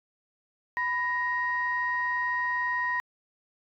sine tone pair together, 993.8 / 1876 Hz, B5 / A#6, +11 / +11 cents, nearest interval major seventh, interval 1100 cents, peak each -29 / -27 dBFS, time 0.77-3 s, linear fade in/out 0 ms, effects tanh soft clip ceiling -18 dBFS

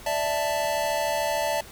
square chord, D suspended second, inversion none, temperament just, 587.3 / 660.7 / 881 Hz, D5 / E5 / A5, 0 / +4 / +2 cents, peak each -29 dBFS, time 0.06-1.61 s, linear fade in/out 5 ms, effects pink hiss -45 dBFS RMS until 1.71 s

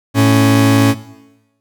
40% pulse tone pair together, 110 / 277.2 Hz, A2 / C#4, 0 / 0 cents, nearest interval octave + major third, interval 1600 cents, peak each -10 dBFS, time 0.14-0.95 s, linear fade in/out 50 ms, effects noise-tail reverb RT60 1.0 s tail -17 dB re dry

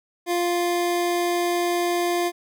25% pulse tone, 349.2 Hz, F4, in tune, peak -17 dBFS, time 0.26-2.32 s, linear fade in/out 50 ms, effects none

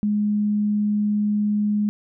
sine tone, 208.5 Hz, G#3, 7 cents sharp, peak -18 dBFS, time 0.03-1.89 s, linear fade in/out 0 ms, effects none

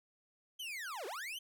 40% pulse linear two-way sweep, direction down then up, 3172 to 349.2 to 3172 Hz, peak -40 dBFS, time 0.59-1.39 s, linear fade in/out 10 ms, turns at 1.06 s, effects none

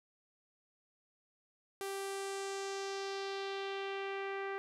sawtooth tone with low-pass filter sweep, 392 Hz, G4, in tune, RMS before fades -40 dBFS, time 1.81-4.58 s, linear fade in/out 0 ms, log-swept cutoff 12000 to 1900 Hz, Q 1.9, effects none

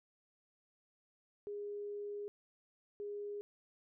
sine tone bursts at uneven times, 410.6 Hz, G#4, 20 cents flat, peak -40 dBFS, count 2, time 1.47-2.28 / 3-3.41 s, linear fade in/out 0 ms, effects none

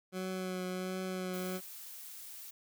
20% pulse tone with vibrato, 185 Hz, F#3, in tune, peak -31 dBFS, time 0.12-1.61 s, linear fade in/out 50 ms, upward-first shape triangle, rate 1.4 Hz, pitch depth 20 cents each way
blue noise, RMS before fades -48 dBFS, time 1.33-2.51 s, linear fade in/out 10 ms
effects none

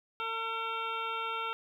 harmonic tone, 452.5 Hz, A4, 48 cents sharp, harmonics 1 / 2 / 3 / 5 / 6 / 7 / 8, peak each -43 / -40 / -35 / -44 / -42 / -46 / -47 dBFS, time 0.2-1.53 s, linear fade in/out 0 ms, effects 11-bit

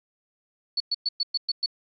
sine tone bursts, 4437 Hz, C#8, 1 cent sharp, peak -22 dBFS, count 7, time 0.77-1.661 s, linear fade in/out 5 ms, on 33 ms, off 110 ms, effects none

